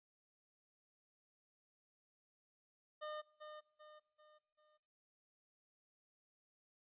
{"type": "tone with echo", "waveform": "25% pulse", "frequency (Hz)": 608, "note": "D#5", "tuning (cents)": -40, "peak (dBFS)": -40, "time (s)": [3.01, 3.22], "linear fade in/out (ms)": 20, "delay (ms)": 390, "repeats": 4, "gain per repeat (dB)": -7, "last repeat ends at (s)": 4.78, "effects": ["noise-tail reverb RT60 0.8 s tail -21 dB re dry", "resampled to 8000 Hz"]}